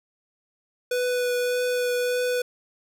square tone with vibrato, 493.9 Hz, B4, in tune, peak -23 dBFS, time 0.91-2.42 s, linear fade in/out 5 ms, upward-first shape triangle, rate 1.7 Hz, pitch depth 11 cents each way, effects none

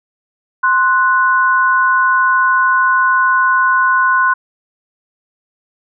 sine tone pair together, 1046.5 / 1480 Hz, C6 / F#6, 0 / 0 cents, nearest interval tritone, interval 600 cents, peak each -12 dBFS, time 0.63-4.34 s, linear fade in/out 10 ms, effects none

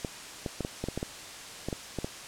clicks, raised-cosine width 2 ms, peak -18 dBFS, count 12, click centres 0.048 / 0.462 / 0.607 / 0.649 / 0.84 / 0.886 / 0.976 / 1.029 / 1.686 / 1.728 / 1.987 / 2.045 s, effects white hiss -43 dBFS RMS until 2.27 s + low-pass 8000 Hz 12 dB/octave

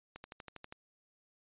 click train, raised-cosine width 0.3 ms, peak -30 dBFS, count 8, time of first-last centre 0.16-0.725 s, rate 12.4 Hz, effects resampled to 8000 Hz

